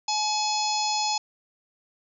harmonic tone, 850 Hz, G#5, 40 cents sharp, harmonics 1 / 3 / 4 / 5 / 6 / 7 / 8, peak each -26 / -35 / -37 / -32 / -30 / -38 / -33 dBFS, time 0.08-1.18 s, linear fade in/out 5 ms, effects none

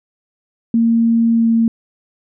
sine tone with pitch glide, 230 to 228.3 Hz, A#3 to A#3, -23 to -36 cents, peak -10 dBFS, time 0.74-1.68 s, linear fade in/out 2 ms, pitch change -13 cents, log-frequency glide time 1.33-1.47 s, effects none

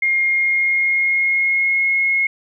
sine tone with pitch glide, 2131 to 2164 Hz, C7 to C#7, +31 to -42 cents, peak -14 dBFS, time 0.02-2.27 s, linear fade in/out 5 ms, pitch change +27 cents, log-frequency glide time 0.22-1.87 s, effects none

